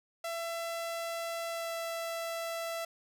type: tone with pitch glide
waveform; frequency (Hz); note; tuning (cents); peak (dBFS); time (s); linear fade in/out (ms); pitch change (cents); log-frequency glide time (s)
sawtooth; 670 to 666.1; E5 to E5; +28 to +18; -31; 0.24-2.85; 5; -10; 1.49-1.73
effects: none